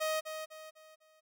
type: tone with echo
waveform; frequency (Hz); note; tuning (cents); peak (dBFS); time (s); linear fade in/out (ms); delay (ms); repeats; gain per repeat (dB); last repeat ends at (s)
sawtooth; 627; D#5; +13; -27; 0-0.21; 20; 250; 4; -8; 1.21
effects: none